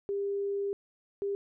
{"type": "tone bursts at uneven times", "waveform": "sine", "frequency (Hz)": 400, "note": "G4", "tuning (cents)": 35, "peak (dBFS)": -29, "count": 2, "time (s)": [[0.09, 0.73], [1.22, 1.35]], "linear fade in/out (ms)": 0, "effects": []}